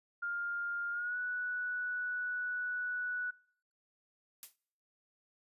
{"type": "tone with pitch glide", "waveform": "sine", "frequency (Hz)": [1405, 1476.6], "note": ["F6", "F#6"], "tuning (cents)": [10, -4], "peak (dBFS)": -34, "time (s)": [0.22, 3.31], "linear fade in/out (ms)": 10, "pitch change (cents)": 86, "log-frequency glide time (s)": [0.91, 1.17]}
{"type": "noise with exponential decay", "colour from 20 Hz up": "blue", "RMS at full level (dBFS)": -42, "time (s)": [4.43, 4.56], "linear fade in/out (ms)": 0, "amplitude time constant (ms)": 28}
{"effects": ["noise-tail reverb RT60 0.7 s tail -26 dB re dry", "resampled to 32000 Hz"]}